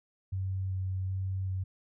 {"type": "tone with vibrato", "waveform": "sine", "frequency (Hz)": 94.5, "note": "F#2", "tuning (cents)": 37, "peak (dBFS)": -30, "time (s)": [0.32, 1.64], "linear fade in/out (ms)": 10, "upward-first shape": "square", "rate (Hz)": 1.3, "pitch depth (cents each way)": 9, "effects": []}